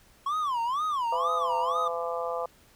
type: tone with vibrato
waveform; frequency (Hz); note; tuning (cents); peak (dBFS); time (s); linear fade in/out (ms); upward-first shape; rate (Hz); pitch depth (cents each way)
triangle; 1076; C6; +48; -24; 0.26-1.88; 5; sine; 2.1; 270
type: harmonic tone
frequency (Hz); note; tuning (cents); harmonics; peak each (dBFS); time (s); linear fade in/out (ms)
169.2; E3; +45; 3 / 4 / 5 / 6 / 7; -32 / -34 / -38 / -38 / -36; 1.12-2.46; 5
effects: pink hiss -59 dBFS RMS until 2.75 s